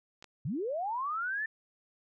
clicks, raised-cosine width 0.2 ms, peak -32 dBFS, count 2, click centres 0.225 / 0.243 s
sine linear sweep, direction up, 110.8 to 1800 Hz, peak -31 dBFS, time 0.45-1.46 s, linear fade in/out 5 ms
effects none

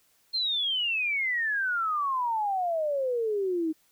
sine exponential sweep, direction down, 4241 to 308.9 Hz, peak -25 dBFS, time 0.33-3.73 s, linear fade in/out 20 ms, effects white hiss -66 dBFS RMS until 3.91 s

